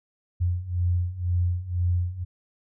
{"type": "beating tone pair", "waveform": "sine", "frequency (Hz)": [87.31, 89.31], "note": ["F2", "F2"], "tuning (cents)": [0, 39], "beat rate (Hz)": 2, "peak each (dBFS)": [-27, -24], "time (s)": [0.4, 2.25], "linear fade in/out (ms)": 20, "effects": []}